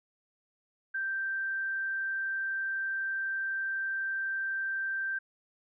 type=tone; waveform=sine; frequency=1568 Hz; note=G6; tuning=in tune; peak=-30 dBFS; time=0.94-5.19 s; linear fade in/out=10 ms; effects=none